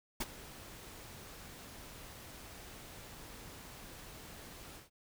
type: noise with ADSR envelope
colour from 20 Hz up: pink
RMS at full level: -33 dBFS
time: 0.2-4.9 s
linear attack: 11 ms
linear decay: 33 ms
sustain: -18 dB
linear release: 140 ms
effects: none